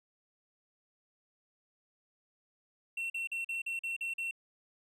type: tone bursts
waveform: triangle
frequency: 2713 Hz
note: E7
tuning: 49 cents sharp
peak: -32 dBFS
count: 8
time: 2.97-4.311 s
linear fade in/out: 5 ms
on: 130 ms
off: 43 ms
effects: resampled to 32000 Hz